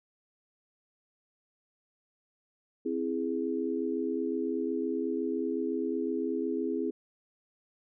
sine chord, C augmented, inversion none, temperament equal, 261.6 / 329.6 / 415.3 Hz, C4 / E4 / G#4, 0 / 0 / 0 cents, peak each -33 dBFS, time 2.85-6.91 s, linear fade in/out 10 ms, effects none

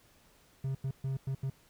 triangle tone bursts at uneven times, 134.2 Hz, C3, 44 cents sharp, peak -29 dBFS, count 5, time 0.64-0.75 / 0.84-0.91 / 1.04-1.17 / 1.27-1.35 / 1.43-1.5 s, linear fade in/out 5 ms, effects pink hiss -64 dBFS RMS until 1.69 s

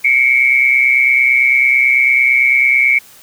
sine tone pair together, 2175 / 2304 Hz, C#7 / D7, -33 / -34 cents, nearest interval minor second, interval 99 cents, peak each -11 dBFS, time 0.04-2.99 s, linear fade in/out 10 ms, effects white hiss -42 dBFS RMS until 3.22 s

